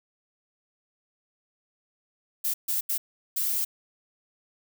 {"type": "noise bursts at uneven times", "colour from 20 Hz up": "violet", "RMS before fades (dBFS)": -27, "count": 4, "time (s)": [[2.44, 2.54], [2.68, 2.81], [2.89, 2.98], [3.36, 3.65]], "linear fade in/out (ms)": 10, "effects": []}